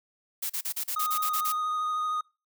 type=noise bursts; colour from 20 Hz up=blue; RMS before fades=-31 dBFS; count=10; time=0.42-1.524 s; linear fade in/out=10 ms; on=78 ms; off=36 ms
type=tone with vibrato; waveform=triangle; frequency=1241 Hz; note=D#6; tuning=5 cents flat; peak=-25 dBFS; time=0.96-2.21 s; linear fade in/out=5 ms; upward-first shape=triangle; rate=13 Hz; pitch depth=18 cents each way
effects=noise-tail reverb RT60 0.3 s tail -24 dB re dry